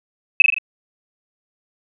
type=tone with echo; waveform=sine; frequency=2575 Hz; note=E7; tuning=41 cents flat; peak=-4 dBFS; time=0.4-0.42 s; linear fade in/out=2 ms; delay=41 ms; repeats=4; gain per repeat=-4 dB; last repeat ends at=0.584 s; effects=none